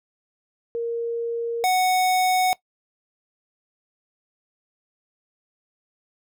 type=tone pair in turn; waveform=sine / square; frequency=466.2 / 740 Hz; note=A#4 / F#5; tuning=0 / 0 cents; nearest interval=minor sixth; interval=800 cents; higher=second; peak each=-23 / -18 dBFS; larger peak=second; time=0.75-1.64 / 1.64-2.53 s; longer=neither; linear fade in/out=0 ms; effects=noise-tail reverb RT60 0.1 s tail -20 dB re dry